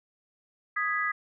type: chord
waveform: sine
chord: G# minor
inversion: second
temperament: equal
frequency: 1244.5 / 1661.2 / 1975.5 Hz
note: D#6 / G#6 / B6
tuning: 0 / 0 / 0 cents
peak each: -30 / -31 / -30 dBFS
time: 0.76-1.12 s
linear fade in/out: 10 ms
effects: none